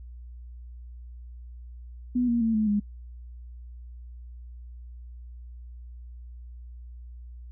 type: tone with pitch steps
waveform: sine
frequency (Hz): 246.9 / 236 / 225.6 / 215.7 / 206.2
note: B3 / A#3 / A3 / A3 / G#3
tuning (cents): 0 / +22 / +44 / -34 / -12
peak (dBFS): -21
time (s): 2.15-2.8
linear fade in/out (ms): 10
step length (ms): 130
effects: noise-tail reverb RT60 0.1 s tail -26 dB re dry + added 60 Hz sine -40 dBFS peak until 7.51 s